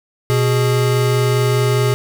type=tone pair together; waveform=square; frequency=123.47 / 415.3 Hz; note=B2 / G#4; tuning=0 / 0 cents; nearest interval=octave + major sixth; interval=2100 cents; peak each=-15 / -19 dBFS; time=0.3-1.94 s; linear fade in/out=0 ms; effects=none